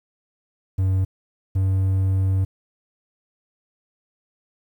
triangle tone pair in turn, 94.6 / 95.37 Hz, F#2 / G2, +39 / -47 cents, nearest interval unison, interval 14 cents, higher second, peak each -15 dBFS, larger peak neither, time 0.78-1.05 / 1.55-2.45 s, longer second, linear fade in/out 10 ms, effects 9-bit

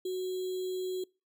sine tone with sample-and-hold, 370 Hz, F#4, in tune, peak -31 dBFS, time 0.05-1.04 s, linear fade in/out 5 ms, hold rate 3675 Hz, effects noise-tail reverb RT60 0.3 s tail -25 dB re dry

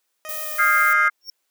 15% pulse tone with pitch glide, 622.3 to 614.1 Hz, D#5 to D#5, 0 to -23 cents, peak -27 dBFS, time 0.25-1.08 s, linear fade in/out 0 ms, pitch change -23 cents, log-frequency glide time 0.42-0.5 s
violet noise, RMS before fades -30 dBFS, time 0.29-0.93 s, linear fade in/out 0 ms
sine chord, F minor seventh, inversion third, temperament equal with one note detuned, 1244.5 / 1396.9 / 1621.4 / 2093 Hz, Eb6 / F6 / Ab6 / C7, 0 / 0 / -42 / 0 cents, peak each -20 dBFS, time 0.58-1.1 s, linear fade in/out 20 ms
square tone with exponential growth, 5500 Hz, F8, 27 cents flat, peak -28 dBFS, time 1.21-1.3 s, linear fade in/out 2 ms, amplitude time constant 18 ms
effects white hiss -73 dBFS RMS until 1.5 s + high-pass 300 Hz 12 dB/octave

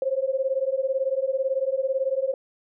sine beating tone pair, 523.3 / 541.3 Hz, C5 / C#5, 0 / -41 cents, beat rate 18 Hz, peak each -25 dBFS, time 0.02-2.34 s, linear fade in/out 2 ms, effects none

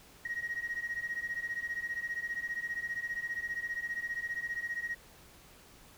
sine beating tone pair, 1880 / 1895 Hz, A#6 / A#6, +14 / +28 cents, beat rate 15 Hz, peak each -37 / -36 dBFS, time 0.25-4.95 s, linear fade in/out 5 ms, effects tanh soft clip ceiling -28 dBFS + pink hiss -57 dBFS RMS until 5.97 s

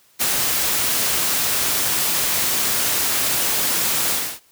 white noise with ADSR envelope, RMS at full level -18 dBFS, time 0.19-4.4 s, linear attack 29 ms, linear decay 26 ms, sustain -2 dB, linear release 280 ms, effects white hiss -56 dBFS RMS until 4.51 s + high-pass 60 Hz 12 dB/octave

